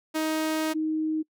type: tone pair in turn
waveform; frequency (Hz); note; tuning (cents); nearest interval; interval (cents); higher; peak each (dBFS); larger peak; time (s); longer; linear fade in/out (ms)
sawtooth / sine; 314.2 / 313.1; D#4 / D#4; +17 / +11; unison; 6; first; -21 / -24; first; 0.14-0.74 / 0.74-1.23; first; 20
effects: noise-tail reverb RT60 0.1 s tail -25 dB re dry